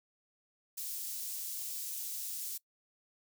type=high-pass noise; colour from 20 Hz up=white; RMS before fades=-40 dBFS; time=0.77-2.58 s; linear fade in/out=10 ms; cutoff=5600 Hz; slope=12 dB/octave; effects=noise-tail reverb RT60 0.1 s tail -22 dB re dry